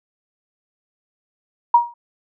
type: tone with exponential decay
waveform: sine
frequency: 950 Hz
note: A#5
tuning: 33 cents sharp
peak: -5 dBFS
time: 1.74-1.94 s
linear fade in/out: 5 ms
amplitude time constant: 43 ms
effects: none